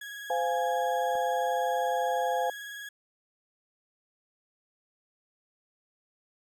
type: tone with vibrato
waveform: 35% pulse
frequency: 1661.2 Hz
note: G#6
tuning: in tune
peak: -37 dBFS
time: 0.01-2.89 s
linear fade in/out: 5 ms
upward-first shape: sine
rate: 20 Hz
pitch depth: 31 cents each way
type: chord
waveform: sine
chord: F minor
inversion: second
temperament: equal with one note detuned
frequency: 514.6 / 698.5 / 830.6 Hz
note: C5 / F5 / Ab5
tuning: -29 / 0 / 0 cents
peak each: -30 dBFS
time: 0.3-2.5 s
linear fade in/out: 2 ms
type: click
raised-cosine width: 1 ms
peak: -32 dBFS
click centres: 1.154 s
effects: none